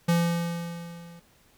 square tone with level ramp, 170.3 Hz, F3, 43 cents flat, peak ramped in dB -19 to -46 dBFS, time 0.08-1.2 s, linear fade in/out 10 ms, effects pink hiss -61 dBFS RMS until 1.57 s

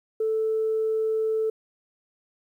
sine tone, 440 Hz, A4, in tune, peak -21 dBFS, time 0.2-1.5 s, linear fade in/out 5 ms, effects tanh soft clip ceiling -17 dBFS + 10-bit

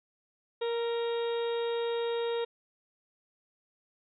harmonic tone with a mistuned harmonic, 467.6 Hz, A#4, 5 cents sharp, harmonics 1 / 2 / 3 / 4 / 5 / 6 / 7 / 8, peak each -29 / -40 / -46 / -48 / -51 / -50 / -49 / -44 dBFS, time 0.61-2.45 s, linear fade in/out 10 ms, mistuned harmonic 3, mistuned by -27 cents, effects none

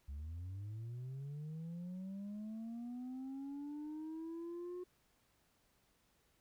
sine linear sweep, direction up, 67.4 to 362.7 Hz, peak -40 dBFS, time 0.08-4.84 s, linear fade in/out 10 ms, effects tanh soft clip ceiling -42 dBFS + pink hiss -75 dBFS RMS until 6.4 s

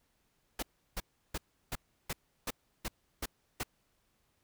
pink noise bursts, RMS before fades -36 dBFS, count 9, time 0.59-3.634 s, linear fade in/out 5 ms, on 36 ms, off 340 ms, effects pink hiss -75 dBFS RMS until 4.43 s

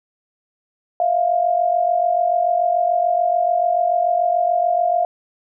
sine tone pair together, 656.1 / 703 Hz, E5 / F5, -8 / +11 cents, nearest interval minor second, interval 119 cents, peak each -20 / -16 dBFS, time 1-5.05 s, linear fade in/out 2 ms, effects none

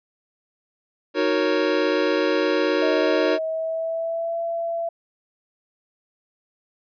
square chord, D# minor seventh, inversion none, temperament equal, 311.1 / 370 / 466.2 / 554.4 Hz, D#4 / F#4 / A#4 / C#5, 0 / 0 / 0 / 0 cents, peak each -25 dBFS, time 1.14-3.39 s, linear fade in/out 50 ms
sine tone with pitch glide, 631 to 672.4 Hz, D#5 to E5, +24 to +34 cents, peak -23 dBFS, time 2.82-4.89 s, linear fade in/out 5 ms, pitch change +110 cents, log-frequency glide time 3.17-4.38 s
effects resampled to 11025 Hz

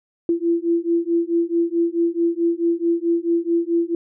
sine beating tone pair, 336 / 340.6 Hz, E4 / F4, +33 / -43 cents, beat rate 4.6 Hz, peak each -20 dBFS, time 0.29-3.95 s, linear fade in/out 2 ms, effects none

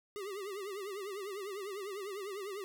square tone with vibrato, 397 Hz, G4, 22 cents sharp, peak -40 dBFS, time 0.16-2.64 s, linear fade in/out 0 ms, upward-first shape triangle, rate 10 Hz, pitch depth 130 cents each way, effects none

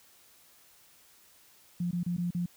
sine tone with dropouts, 175.1 Hz, F3, 5 cents sharp, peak -28 dBFS, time 1.8-2.46 s, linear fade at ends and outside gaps 5 ms, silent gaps 1.911-1.929 / 2.033-2.062 / 2.167-2.18 / 2.307-2.347 s, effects white hiss -60 dBFS RMS until 2.56 s

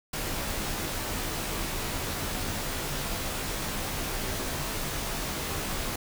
pink noise with comb filter, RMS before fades -32 dBFS, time 0.13-5.96 s, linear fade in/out 5 ms, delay 17 ms, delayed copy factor -0.65, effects none

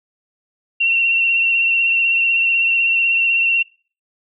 sine tone with vibrato, 2727 Hz, F7, 42 cents flat, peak -13 dBFS, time 0.8-3.63 s, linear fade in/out 10 ms, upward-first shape triangle, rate 16 Hz, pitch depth 31 cents each way, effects noise-tail reverb RT60 0.4 s tail -25 dB re dry

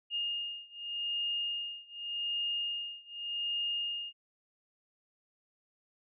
sine beating tone pair, 2835 / 2835.85 Hz, F7 / F7, +25 / +26 cents, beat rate 0.85 Hz, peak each -36 / -37 dBFS, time 0.1-4.13 s, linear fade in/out 50 ms, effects none

